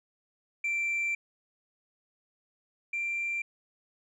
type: tone pair in turn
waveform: sine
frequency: 2349 / 2363 Hz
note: D7 / D7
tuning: 0 / +10 cents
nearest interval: unison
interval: 10 cents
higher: second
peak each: -25 / -28 dBFS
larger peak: first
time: 0.64-1.15 / 2.93-3.42 s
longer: first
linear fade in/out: 5 ms
effects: tanh soft clip ceiling -26 dBFS